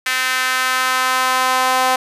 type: tone with high-pass filter sweep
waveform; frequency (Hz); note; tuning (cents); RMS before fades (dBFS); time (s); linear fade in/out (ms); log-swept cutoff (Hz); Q
sawtooth; 257.4; C4; -28; -17; 0.06-1.96; 5; 1800 to 810; 2
effects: resampled to 32000 Hz